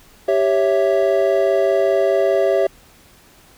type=chord; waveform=triangle; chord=C# diminished; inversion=second; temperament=equal; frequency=392 / 554.4 / 659.3 Hz; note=G4 / C#5 / E5; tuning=0 / 0 / 0 cents; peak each=-16 dBFS; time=0.28-2.67 s; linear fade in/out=5 ms; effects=pink hiss -49 dBFS RMS until 3.57 s